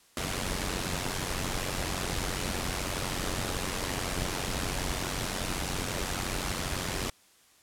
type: noise with amplitude modulation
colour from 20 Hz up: pink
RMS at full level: -29 dBFS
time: 0.17-7.1 s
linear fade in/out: 2 ms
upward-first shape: sine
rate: 91.9 Hz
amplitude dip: 70%
effects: white hiss -61 dBFS RMS until 7.62 s + low-pass 11000 Hz 12 dB/octave